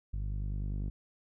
sawtooth tone with low-pass filter sweep, 50 Hz, G1, 35 cents sharp, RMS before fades -35 dBFS, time 0.13-0.9 s, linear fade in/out 5 ms, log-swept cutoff 110 to 220 Hz, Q 0.95, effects none

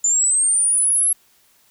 sine linear sweep, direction up, 7040 to 11230 Hz, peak -13 dBFS, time 0.04-1.13 s, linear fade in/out 5 ms, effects tanh soft clip ceiling -10 dBFS + white hiss -57 dBFS RMS until 1.7 s

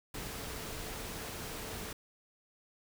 sine tone in noise, 440 Hz, A4, in tune, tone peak -52 dBFS, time 0.14-1.93 s, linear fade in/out 5 ms, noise pink, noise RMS -42 dBFS, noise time 0.14-1.93 s, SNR -13 dB, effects none

